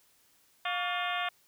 harmonic tone with a mistuned harmonic, 354.7 Hz, F4, 27 cents sharp, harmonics 2 / 3 / 4 / 5 / 6 / 7 / 8 / 9 / 10, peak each -35 / -37 / -38 / -39 / -40 / -40 / -41 / -42 / -42 dBFS, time 0.65-1.29 s, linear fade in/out 5 ms, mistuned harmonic 3, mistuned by +110 cents, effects white hiss -66 dBFS RMS until 1.47 s

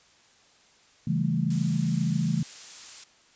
sine chord, A dominant seventh, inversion first, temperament just, 137.5 / 165 / 198 / 220 Hz, C#3 / E3 / G3 / A3, -14 / +2 / +18 / 0 cents, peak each -29 / -26 / -31 / -30 dBFS, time 1.07-2.43 s, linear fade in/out 5 ms
blue noise, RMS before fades -39 dBFS, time 1.5-3.04 s, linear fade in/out 5 ms
effects white hiss -59 dBFS RMS until 3.35 s + resampled to 16000 Hz

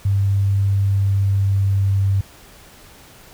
sine tone with pitch glide, 98.9 to 97.93 Hz, G2 to G2, +16 to -1 cents, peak -14 dBFS, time 0.05-2.21 s, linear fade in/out 5 ms, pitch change -17 cents, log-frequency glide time 0.7-2.03 s, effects pink hiss -45 dBFS RMS until 3.33 s

